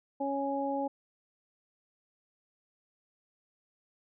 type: harmonic tone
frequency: 277.2 Hz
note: C#4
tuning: in tune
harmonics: 1 / 2 / 3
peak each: -34 / -34 / -34 dBFS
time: 0.2-0.88 s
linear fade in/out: 10 ms
effects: none